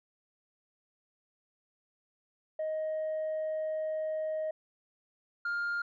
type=tone pair in turn; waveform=sine; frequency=626 / 1405.3 Hz; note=D#5 / F6; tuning=+10 / +10 cents; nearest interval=octave + major second; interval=1400 cents; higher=second; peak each=-29 / -28 dBFS; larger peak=second; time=2.59-4.51 / 5.45-5.82 s; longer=first; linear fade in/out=5 ms; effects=tanh soft clip ceiling -29 dBFS